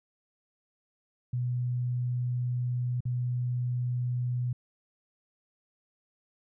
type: tone with dropouts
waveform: sine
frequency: 123.47 Hz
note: B2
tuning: in tune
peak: -27 dBFS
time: 1.33-4.53 s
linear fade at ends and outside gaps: 5 ms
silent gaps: 3.006-3.053 s
effects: none